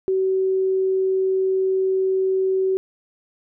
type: tone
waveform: sine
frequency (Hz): 379.5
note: F#4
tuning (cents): +44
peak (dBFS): -17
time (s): 0.08-2.77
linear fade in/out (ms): 0
effects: none